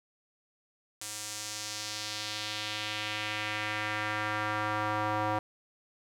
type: tone with band-pass filter sweep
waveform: square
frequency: 106.3 Hz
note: G#2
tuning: 41 cents sharp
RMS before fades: -34 dBFS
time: 1.01-5.39 s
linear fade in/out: 5 ms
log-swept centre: 8100 to 910 Hz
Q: 1.5
effects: 10-bit